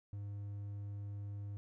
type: tone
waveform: triangle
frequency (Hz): 101.5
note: G#2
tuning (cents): -39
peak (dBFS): -39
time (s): 0.13-1.57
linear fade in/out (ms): 0
effects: none